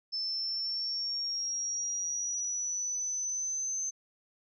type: linear sweep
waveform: sine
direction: up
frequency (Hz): 5270 to 6240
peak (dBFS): -31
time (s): 0.12-3.91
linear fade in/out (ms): 20
effects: none